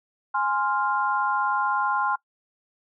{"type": "chord", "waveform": "sine", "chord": "F minor", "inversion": "first", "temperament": "equal", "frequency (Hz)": [830.6, 1046.5, 1396.9], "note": ["Ab5", "C6", "F6"], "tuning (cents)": [0, 0, 0], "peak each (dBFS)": [-26, -25, -27], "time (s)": [0.34, 2.16], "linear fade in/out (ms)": 10, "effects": ["noise-tail reverb RT60 0.1 s tail -22 dB re dry"]}